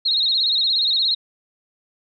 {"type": "tone with vibrato", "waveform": "sine", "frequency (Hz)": 3984, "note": "B7", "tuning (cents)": 14, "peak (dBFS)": -16, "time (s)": [0.05, 1.15], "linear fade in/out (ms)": 10, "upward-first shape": "sine", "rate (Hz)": 17, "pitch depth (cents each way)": 130, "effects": []}